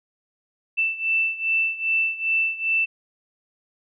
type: beating tone pair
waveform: sine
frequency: 2659 / 2661.5 Hz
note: E7 / E7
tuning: +14 / +16 cents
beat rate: 2.5 Hz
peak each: -22 / -25 dBFS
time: 0.77-2.86 s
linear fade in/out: 20 ms
effects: none